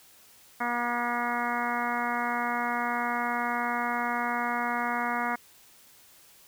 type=harmonic tone; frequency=240.1 Hz; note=B3; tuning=49 cents flat; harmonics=1 / 2 / 3 / 4 / 5 / 6 / 7 / 8 / 9; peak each=-35 / -41 / -33 / -33 / -34 / -35 / -38 / -38 / -38 dBFS; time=0.6-5.36 s; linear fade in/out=10 ms; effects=white hiss -56 dBFS RMS until 6.47 s